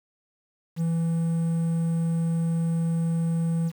triangle tone with quantisation, 165.7 Hz, E3, 9 cents sharp, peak -20 dBFS, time 0.76-3.72 s, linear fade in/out 50 ms, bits 8, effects none

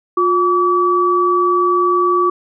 sine tone pair together, 356.3 / 1147 Hz, F4 / D6, +35 / -41 cents, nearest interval octave + minor sixth, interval 2024 cents, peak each -15 / -13 dBFS, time 0.17-2.3 s, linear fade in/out 5 ms, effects none

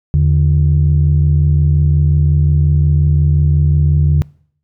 sine tone pair together, 81.22 / 146.83 Hz, E2 / D3, -25 / 0 cents, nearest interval minor seventh, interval 1025 cents, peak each -10 dBFS, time 0.14-4.22 s, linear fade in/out 0 ms, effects noise-tail reverb RT60 0.6 s tail -25 dB re dry + tanh soft clip ceiling -3 dBFS

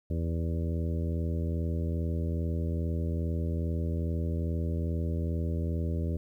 harmonic tone with a mistuned harmonic, 82.41 Hz, E2, in tune, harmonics 1 / 2 / 3 / 4 / 5 / 6 / 7, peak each -29 / -35 / -39 / -41 / -43 / -45 / -46 dBFS, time 0.1-6.17 s, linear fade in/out 5 ms, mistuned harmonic 7, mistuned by +23 cents, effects 11-bit

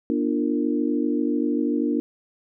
sine tone cluster, 243.3 / 296.2 / 343.8 / 459.1 Hz, B3 / D4 / F4 / A#4, -26 / +15 / -27 / -26 cents, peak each -25 / -23 / -28 / -31 dBFS, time 0.1-2 s, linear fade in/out 0 ms, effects none

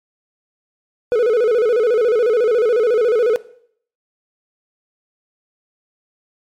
triangle tone with vibrato, 460 Hz, A#4, 23 cents flat, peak -10 dBFS, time 1.12-3.36 s, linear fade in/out 0 ms, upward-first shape square, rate 14 Hz, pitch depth 110 cents each way, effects noise-tail reverb RT60 0.6 s tail -17 dB re dry + MP3 64 kbps

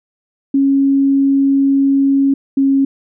sine tone pair in turn, 274.8 / 272.9 Hz, C#4 / C#4, -15 / -27 cents, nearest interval unison, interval 12 cents, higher first, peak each -9 dBFS, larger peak neither, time 0.54-2.34 / 2.57-2.85 s, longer first, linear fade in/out 5 ms, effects none

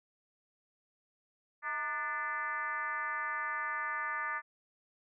sine tone with frequency modulation, 1480 Hz, F#6, in tune, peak -33 dBFS, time 1.62-4.42 s, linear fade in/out 50 ms, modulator 280 Hz, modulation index 1.8, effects none

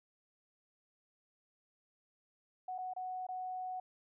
sine tone with dropouts, 740 Hz, F#5, in tune, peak -38 dBFS, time 2.68-3.8 s, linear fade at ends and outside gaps 5 ms, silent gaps 2.781-2.785 / 2.936-2.963 / 3.268-3.287 s, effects none

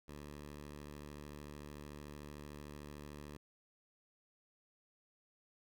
10% pulse tone, 73.42 Hz, D2, in tune, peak -40 dBFS, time 0.08-3.37 s, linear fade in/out 5 ms, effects none

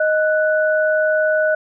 sine tone pair together, 622.3 / 1482.4 Hz, D#5 / F#6, 0 / +3 cents, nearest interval octave + minor third, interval 1503 cents, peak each -15 / -19 dBFS, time 0-1.55 s, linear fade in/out 5 ms, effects none

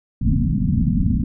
white low-pass noise, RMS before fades -18 dBFS, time 0.21-1.24 s, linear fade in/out 5 ms, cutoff 260 Hz, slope 96 dB/octave, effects none

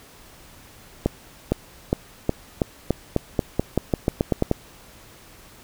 accelerating click train, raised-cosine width 2 ms, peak -5 dBFS, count 16, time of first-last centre 1.06-4.514 s, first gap 460 ms, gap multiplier 0.89, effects pink hiss -48 dBFS RMS until 5.63 s

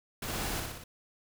pink noise with echo, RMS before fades -37 dBFS, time 0.22-0.6 s, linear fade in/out 5 ms, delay 60 ms, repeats 4, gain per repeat -3 dB, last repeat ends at 0.84 s, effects none

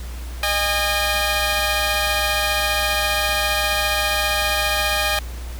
10% pulse tone pair together, 614 / 813.7 Hz, D#5 / G#5, -23 / -36 cents, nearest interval perfect fourth, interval 487 cents, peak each -13 dBFS, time 0.43-5.19 s, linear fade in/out 2 ms, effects added 60 Hz sine -28 dBFS peak until 5.59 s + pink hiss -40 dBFS RMS until 5.59 s

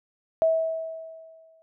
sine tone with exponential decay, 648 Hz, E5, 30 cents flat, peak -16 dBFS, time 0.42-1.62 s, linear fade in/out 0 ms, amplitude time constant 260 ms, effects none

